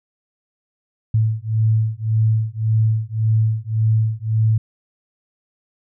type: beating tone pair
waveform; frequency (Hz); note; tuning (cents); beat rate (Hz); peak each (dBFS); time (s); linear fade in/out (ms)
sine; 109.4 / 111.2; A2 / A2; -9 / +19; 1.8; -18; 1.14-4.58; 5
effects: none